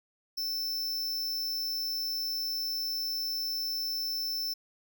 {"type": "tone", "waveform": "square", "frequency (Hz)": 5320, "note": "E8", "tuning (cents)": 15, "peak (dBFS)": -31, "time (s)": [0.37, 4.54], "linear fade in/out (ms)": 10, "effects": []}